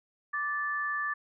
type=tone pair together; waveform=sine; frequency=1172.6 / 1751 Hz; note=D6 / A6; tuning=-3 / -9 cents; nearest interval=perfect fifth; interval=694 cents; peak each=-33 / -31 dBFS; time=0.33-1.14 s; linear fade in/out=10 ms; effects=none